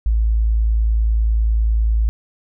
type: tone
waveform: sine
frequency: 55 Hz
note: A1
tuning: in tune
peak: -13 dBFS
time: 0.06-2.09 s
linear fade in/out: 0 ms
effects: none